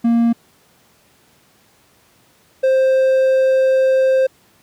triangle tone pair in turn, 233.1 / 526 Hz, A#3 / C5, 0 / +9 cents, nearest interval octave + major second, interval 1409 cents, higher second, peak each -9 dBFS, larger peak neither, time 0.04-0.33 / 2.63-4.27 s, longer second, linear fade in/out 10 ms, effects pink hiss -54 dBFS RMS until 4.62 s + high-pass 100 Hz 12 dB/octave

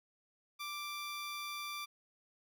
15% pulse tone, 1176 Hz, D6, 2 cents sharp, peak -34 dBFS, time 0.59-1.86 s, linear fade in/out 20 ms, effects none

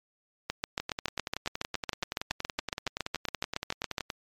two click trains, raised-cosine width 0.2 ms, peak -15 / -12 dBFS, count 36 / 26, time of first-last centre 0.8-4.102 / 0.5-3.982 s, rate 10.6 / 7.18 Hz, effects MP3 96 kbps

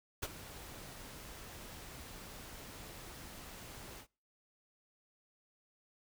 pink noise with ADSR envelope, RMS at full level -36 dBFS, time 0.22-4.07 s, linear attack 13 ms, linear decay 37 ms, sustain -14 dB, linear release 83 ms, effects noise-tail reverb RT60 0.4 s tail -26 dB re dry

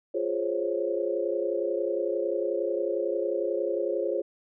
sine chord, Db major seventh, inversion first, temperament equal, 349.2 / 415.3 / 523.3 / 554.4 Hz, F4 / Ab4 / C5 / Db5, 0 / 0 / 0 / 0 cents, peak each -31 dBFS, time 0.14-4.22 s, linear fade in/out 10 ms, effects none

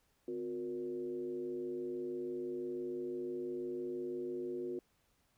sine tone with frequency modulation, 362.1 Hz, F#4, 37 cents flat, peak -37 dBFS, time 0.28-4.79 s, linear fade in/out 2 ms, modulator 106 Hz, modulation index 0.75, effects pink hiss -75 dBFS RMS until 5.37 s

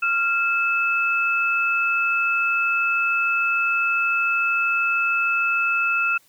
sine tone pair together, 1386.5 / 2613 Hz, F6 / E7, -13 / -16 cents, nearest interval major seventh, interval 1097 cents, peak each -21 dBFS, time 0.02-6.18 s, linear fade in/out 10 ms, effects white hiss -58 dBFS RMS until 6.28 s

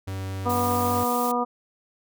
45% pulse tone, 95.8 Hz, G2, 39 cents flat, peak -29 dBFS, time 0.07-1.04 s, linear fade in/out 10 ms
harmonic tone, 243.3 Hz, B3, 26 cents flat, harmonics 1 / 2 / 3 / 4 / 5, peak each -28 / -28 / -28 / -28 / -28 dBFS, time 0.45-1.45 s, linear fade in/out 20 ms
blue noise, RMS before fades -34 dBFS, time 0.49-1.32 s, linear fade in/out 10 ms
effects none

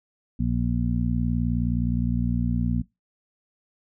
harmonic tone, 59.4 Hz, A#1, 33 cents sharp, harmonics 1 / 2 / 3 / 4, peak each -27 / -27 / -27 / -27 dBFS, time 0.39-2.82 s, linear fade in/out 10 ms, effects noise-tail reverb RT60 0.2 s tail -21 dB re dry

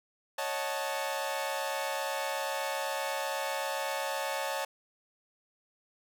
sawtooth chord, D# half-diminished seventh, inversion third, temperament equal, 554.4 / 622.3 / 740 / 880 Hz, C#5 / D#5 / F#5 / A5, 0 / 0 / 0 / 0 cents, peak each -32 / -35 / -37 / -32 dBFS, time 0.38-4.65 s, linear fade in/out 5 ms, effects none

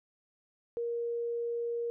sine tone, 470.3 Hz, A#4, 15 cents sharp, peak -31 dBFS, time 0.77-1.9 s, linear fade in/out 0 ms, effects none

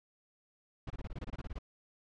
brown noise bursts, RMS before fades -40 dBFS, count 13, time 0.87-1.587 s, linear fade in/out 5 ms, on 33 ms, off 24 ms, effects low-pass 4000 Hz 12 dB/octave

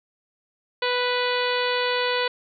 harmonic tone, 493.9 Hz, B4, in tune, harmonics 1 / 2 / 3 / 4 / 5 / 6 / 7 / 8 / 9, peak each -25 / -28 / -30 / -31 / -32 / -33 / -33 / -34 / -35 dBFS, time 0.82-2.28 s, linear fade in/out 5 ms, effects none

